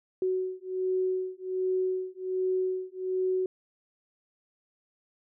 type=beating tone pair; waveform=sine; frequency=371.6 / 372.9 Hz; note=F#4 / F#4; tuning=+7 / +14 cents; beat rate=1.3 Hz; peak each=-30 dBFS; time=0.22-3.46 s; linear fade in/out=2 ms; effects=none